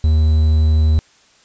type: tone with quantisation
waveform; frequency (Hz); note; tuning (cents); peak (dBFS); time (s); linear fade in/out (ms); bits
triangle; 78; D#2; +5; -8; 0.04-0.99; 0; 6
effects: white hiss -52 dBFS RMS until 1.44 s + resampled to 16000 Hz